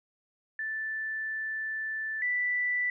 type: tone pair in turn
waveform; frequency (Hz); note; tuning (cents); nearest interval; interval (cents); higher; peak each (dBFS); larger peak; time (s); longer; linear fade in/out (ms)
sine; 1760 / 1975.5; A6 / B6; 0 / 0; major second; 200; second; -31 / -26; second; 0.59-2.22 / 2.22-2.9; first; 2
effects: none